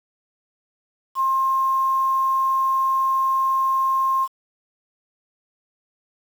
sine tone with quantisation, 1063 Hz, C6, 27 cents sharp, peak -17 dBFS, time 1.15-4.28 s, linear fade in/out 50 ms, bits 7, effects none

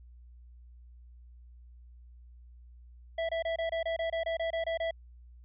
square tone bursts, 659.3 Hz, E5, in tune, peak -30 dBFS, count 13, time 3.18-4.91 s, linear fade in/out 5 ms, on 110 ms, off 25 ms, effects added 60 Hz sine -50 dBFS peak until 5.44 s + resampled to 8000 Hz

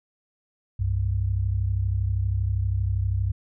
sine tone pair together, 65.41 / 98 Hz, C2 / G2, 0 / 0 cents, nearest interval perfect fifth, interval 700 cents, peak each -26 / -23 dBFS, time 0.79-3.32 s, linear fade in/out 10 ms, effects none

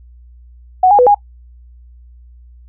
sine tone with pitch steps, 741 / 820 / 495.4 / 820 Hz, F#5 / G#5 / B4 / G#5, +2 / -22 / +5 / -22 cents, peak -5 dBFS, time 0.83-1.146 s, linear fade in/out 5 ms, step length 79 ms, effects noise-tail reverb RT60 0.1 s tail -21 dB re dry + added 60 Hz sine -38 dBFS peak until 2.68 s

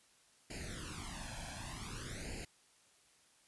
pink noise with flanger, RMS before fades -45 dBFS, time 0.5-2.45 s, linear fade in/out 5 ms, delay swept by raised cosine 0.42 to 1.24 ms, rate 0.54 Hz, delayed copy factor +0.9, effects white hiss -68 dBFS RMS until 3.47 s + resampled to 24000 Hz

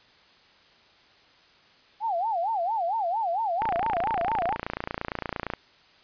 sine tone with vibrato, 784 Hz, G5, in tune, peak -24 dBFS, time 2-4.57 s, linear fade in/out 50 ms, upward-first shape sine, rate 4.4 Hz, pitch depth 270 cents each way
click train, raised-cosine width 0.5 ms, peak -14 dBFS, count 56, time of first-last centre 3.62-5.536 s, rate 28.7 Hz
effects white hiss -57 dBFS RMS until 6.03 s + resampled to 11025 Hz

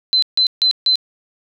sine tone bursts, 4055 Hz, B7, 45 cents sharp, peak -11 dBFS, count 4, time 0.13-0.956 s, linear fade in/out 0 ms, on 94 ms, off 150 ms, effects none

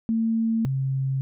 sine tone pair in turn, 225.5 / 134.08 Hz, A3 / C3, +43 / +43 cents, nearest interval major sixth, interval 900 cents, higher first, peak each -20 / -22 dBFS, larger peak first, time 0.09-0.65 / 0.65-1.21 s, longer neither, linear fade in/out 0 ms, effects none

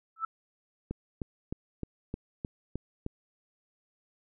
sine tone with exponential growth, 1318.5 Hz, E6, in tune, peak -25 dBFS, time 0.16-0.25 s, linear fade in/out 5 ms, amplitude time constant 19 ms
click train, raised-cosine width 3 ms, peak -21 dBFS, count 8, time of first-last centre 0.91-3.064 s, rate 3.25 Hz
effects none

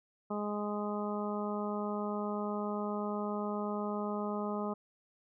harmonic tone, 207.7 Hz, G#3, in tune, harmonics 1 / 2 / 3 / 4 / 5 / 6, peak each -36 / -39 / -41 / -43 / -44 / -43 dBFS, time 0.3-4.74 s, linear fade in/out 10 ms, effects none

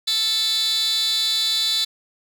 15% pulse tone with high-pass filter, 440.7 Hz, A4, 3 cents sharp, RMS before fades -21 dBFS, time 0.07-1.85 s, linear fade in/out 10 ms, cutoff 3700 Hz, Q 10, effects none

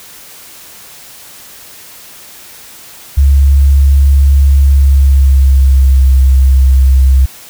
sine tone with pitch glide, 69.3 to 66.06 Hz, C#2 to C2, 0 to +17 cents, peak -3 dBFS, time 3.17-7.26 s, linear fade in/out 10 ms, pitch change -83 cents, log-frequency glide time 4.61-6.07 s, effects white hiss -34 dBFS RMS until 7.49 s

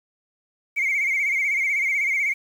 sine tone with vibrato, 2197 Hz, C#7, 16 cents flat, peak -18 dBFS, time 0.76-2.34 s, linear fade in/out 20 ms, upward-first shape sine, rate 16 Hz, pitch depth 87 cents each way, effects tanh soft clip ceiling -17 dBFS + 8-bit

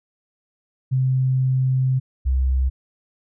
sine tone pair in turn, 130.3 / 65.15 Hz, C3 / C2, -7 / -7 cents, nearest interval octave, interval 1200 cents, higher first, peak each -16 dBFS, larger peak neither, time 0.91-2 / 2.25-2.7 s, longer first, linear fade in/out 20 ms, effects none

